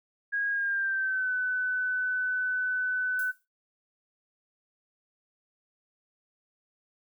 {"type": "tone with pitch glide", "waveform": "sine", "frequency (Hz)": [1640, 1503.9], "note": ["G#6", "F#6"], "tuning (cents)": [-22, 28], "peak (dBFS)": -26, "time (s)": [0.32, 3.32], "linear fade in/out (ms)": 20, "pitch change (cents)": -150, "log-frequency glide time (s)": [0.5, 1.32]}
{"type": "noise with exponential decay", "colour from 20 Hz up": "violet", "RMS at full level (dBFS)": -40, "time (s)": [3.19, 3.45], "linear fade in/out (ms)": 1, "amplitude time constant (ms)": 55}
{"effects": ["noise-tail reverb RT60 0.2 s tail -22 dB re dry"]}